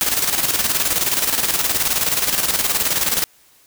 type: noise with tremolo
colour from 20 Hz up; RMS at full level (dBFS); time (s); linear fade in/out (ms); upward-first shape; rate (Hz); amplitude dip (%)
white; -17; 0.01-3.24; 0; square; 19; 55
effects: white hiss -53 dBFS RMS until 3.66 s